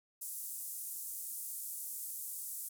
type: band-pass noise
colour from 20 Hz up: pink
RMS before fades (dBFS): -43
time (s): 0.21-2.69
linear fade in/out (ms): 10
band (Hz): 8700 to 16000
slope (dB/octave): 24
effects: none